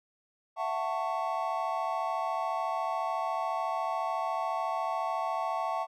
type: chord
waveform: triangle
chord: F# minor seventh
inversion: third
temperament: just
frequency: 666 / 740 / 888 / 1110 Hz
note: E5 / F#5 / A5 / C#6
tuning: +18 / 0 / +16 / +2 cents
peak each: -33 dBFS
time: 0.56-5.87 s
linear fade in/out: 50 ms
effects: none